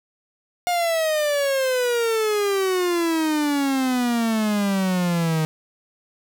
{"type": "exponential sweep", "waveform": "45% pulse", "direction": "down", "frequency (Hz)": [716, 155.56], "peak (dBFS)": -19, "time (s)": [0.67, 5.45], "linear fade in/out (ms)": 0, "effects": []}